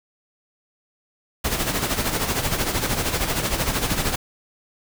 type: noise with tremolo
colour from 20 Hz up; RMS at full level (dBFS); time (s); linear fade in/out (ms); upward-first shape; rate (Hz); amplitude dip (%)
pink; -21; 1.44-4.16; 10; sine; 13; 60
effects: none